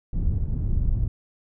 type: low-pass noise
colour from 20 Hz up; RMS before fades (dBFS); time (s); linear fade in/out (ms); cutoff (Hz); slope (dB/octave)
pink; -23; 0.13-1.08; 5; 110; 12
effects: none